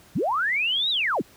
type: linear two-way sweep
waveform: sine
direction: up then down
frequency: 100 to 3951 to 100 Hz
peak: -21 dBFS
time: 0.15-1.22 s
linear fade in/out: 10 ms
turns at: 0.9 s
effects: pink hiss -53 dBFS RMS until 1.36 s + high-pass 60 Hz 12 dB/octave